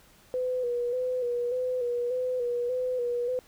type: tone with vibrato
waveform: sine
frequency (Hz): 493.9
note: B4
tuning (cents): 0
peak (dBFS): -26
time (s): 0.34-3.39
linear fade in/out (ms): 0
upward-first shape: square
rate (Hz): 1.7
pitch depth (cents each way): 40
effects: pink hiss -58 dBFS RMS until 3.47 s